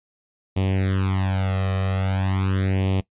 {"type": "tone with flanger", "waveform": "sawtooth", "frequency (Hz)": 95.4, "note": "G2", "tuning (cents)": -47, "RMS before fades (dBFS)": -22, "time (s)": [0.56, 3.01], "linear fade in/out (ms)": 10, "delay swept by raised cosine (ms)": [0.33, 1.63], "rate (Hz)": 0.42, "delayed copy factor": 0.9, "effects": ["noise-tail reverb RT60 0.1 s tail -20 dB re dry", "resampled to 8000 Hz"]}